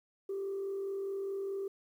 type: tone with frequency modulation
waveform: sine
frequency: 392 Hz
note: G4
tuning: in tune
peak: -33 dBFS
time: 0.29-1.68 s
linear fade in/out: 5 ms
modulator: 44.8 Hz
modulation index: 0.28
effects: tanh soft clip ceiling -31 dBFS + 11-bit